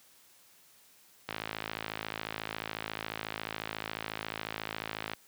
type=click train; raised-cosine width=0.3 ms; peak=-18 dBFS; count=209; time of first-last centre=1.29-5.135 s; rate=54.1 Hz; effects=white hiss -61 dBFS RMS until 5.27 s + high-pass 80 Hz 12 dB/octave